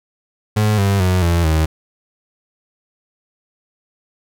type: tone with pitch steps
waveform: 35% pulse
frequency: 106.6 / 98.89 / 91.73 / 85.1 / 78.94 Hz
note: G#2 / G2 / F#2 / F2 / D#2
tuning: +46 / +16 / -14 / -44 / +26 cents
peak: -11 dBFS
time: 0.56-1.66 s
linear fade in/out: 10 ms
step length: 220 ms
effects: none